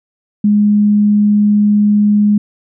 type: tone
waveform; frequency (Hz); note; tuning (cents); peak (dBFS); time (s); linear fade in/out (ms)
sine; 207.7; G#3; 0; -7; 0.44-2.38; 5
effects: none